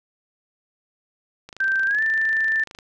click train, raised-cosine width 0.2 ms, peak -22 dBFS, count 35, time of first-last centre 1.49-2.788 s, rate 26.2 Hz
sine tone with pitch glide, 1564 to 1775.9 Hz, G6 to A6, -4 to +16 cents, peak -18 dBFS, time 1.6-2.64 s, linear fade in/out 5 ms, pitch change +220 cents, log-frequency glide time 1.86-2.02 s
effects none

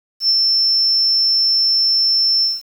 sine tone with ADSR envelope, 5350 Hz, E8, 25 cents sharp, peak -10 dBFS, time 0.2-2.62 s, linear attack 90 ms, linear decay 36 ms, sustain -2 dB, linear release 190 ms, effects 7-bit

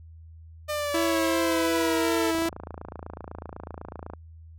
sawtooth exponential sweep, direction down, 605 to 440 Hz, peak -23 dBFS, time 0.68-2.32 s, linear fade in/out 20 ms
sawtooth tone with vibrato, 329.7 Hz, E4, in tune, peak -20 dBFS, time 0.94-2.49 s, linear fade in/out 5 ms, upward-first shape sine, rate 2.7 Hz, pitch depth 12 cents each way
click train, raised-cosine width 1 ms, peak -23 dBFS, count 51, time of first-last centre 2.35-4.136 s, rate 28 Hz
effects added 81 Hz sine -44 dBFS peak until 4.58 s

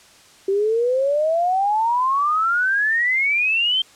sine exponential sweep, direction up, 383.3 to 3167 Hz, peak -16 dBFS, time 0.48-3.82 s, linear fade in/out 5 ms, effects white hiss -49 dBFS RMS until 3.95 s + low-pass 8000 Hz 12 dB/octave

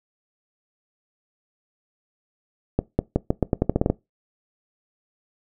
accelerating click train, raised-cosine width 2 ms, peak -5 dBFS, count 12, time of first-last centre 2.79-3.9 s, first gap 200 ms, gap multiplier 0.85, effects noise-tail reverb RT60 0.2 s tail -21 dB re dry

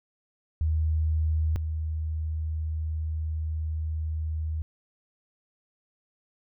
sine tone pair in turn, 78.6 / 78.6 Hz, D#2 / D#2, +18 / +18 cents, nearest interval unison, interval 0 cents, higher neither, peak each -22 / -27 dBFS, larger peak first, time 0.61-1.56 / 1.56-4.62 s, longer second, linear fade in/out 0 ms, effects none

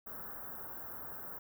white band-stop noise, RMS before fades -45 dBFS, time 0.06-1.39 s, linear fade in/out 10 ms, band 1600 to 14000 Hz, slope 48 dB/octave, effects none

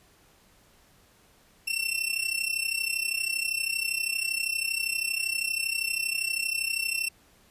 sawtooth tone with amplitude modulation, 2701 Hz, E7, 42 cents sharp, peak -20 dBFS, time 1.67-7.09 s, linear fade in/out 10 ms, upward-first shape sine, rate 32.6 Hz, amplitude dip 80%, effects pink hiss -60 dBFS RMS until 7.5 s + resampled to 32000 Hz

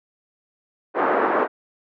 pink band-pass noise, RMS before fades -20 dBFS, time 0.94-1.48 s, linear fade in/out 50 ms, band 330 to 1500 Hz, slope 24 dB/octave, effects none

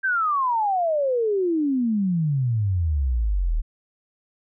sine exponential sweep, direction down, 1601 to 36.71 Hz, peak -19 dBFS, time 0.03-3.62 s, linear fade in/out 20 ms, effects none

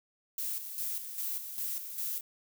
violet noise with tremolo, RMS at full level -35 dBFS, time 0.38-2.21 s, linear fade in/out 2 ms, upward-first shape square, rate 2.5 Hz, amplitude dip 55%, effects none

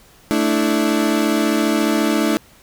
35% pulse chord, A suspended fourth, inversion none, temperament equal with one note detuned, 220 / 293.7 / 328.3 Hz, A3 / D4 / E4, 0 / 0 / -7 cents, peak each -18 dBFS, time 0.31-2.37 s, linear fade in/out 0 ms, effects pink hiss -49 dBFS RMS until 2.62 s

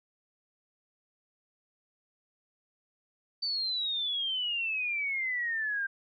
sine exponential sweep, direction down, 4600 to 1576 Hz, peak -29 dBFS, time 3.42-5.87 s, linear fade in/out 10 ms, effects none

